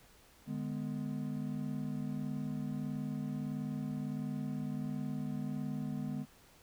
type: chord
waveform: triangle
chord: G# diminished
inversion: second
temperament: just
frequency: 149.51 / 207.7 / 249.2 Hz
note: D3 / G#3 / B3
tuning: +31 / 0 / +16 cents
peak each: -38 / -38 / -38 dBFS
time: 0.46-6.26 s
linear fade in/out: 50 ms
effects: pink hiss -62 dBFS RMS until 6.62 s